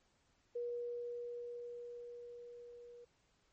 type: tone with level ramp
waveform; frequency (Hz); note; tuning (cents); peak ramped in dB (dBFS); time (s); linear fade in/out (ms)
sine; 480; B4; -49; -37 to -53; 0.55-3.05; 10
effects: pink hiss -75 dBFS RMS until 3.52 s + MP3 32 kbps